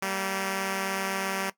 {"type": "tone pair together", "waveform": "5% pulse", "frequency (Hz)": [193.12, 230], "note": ["G3", "A#3"], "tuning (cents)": [-26, -23], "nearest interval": "minor third", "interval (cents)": 303, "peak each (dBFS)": [-17, -25], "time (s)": [0.02, 1.5], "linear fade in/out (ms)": 5, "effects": ["noise-tail reverb RT60 0.1 s tail -17 dB re dry"]}